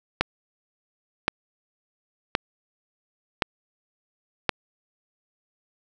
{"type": "click train", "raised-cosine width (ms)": 0.3, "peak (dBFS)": -3, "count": 5, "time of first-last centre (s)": [0.21, 4.493], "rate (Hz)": 0.934, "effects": []}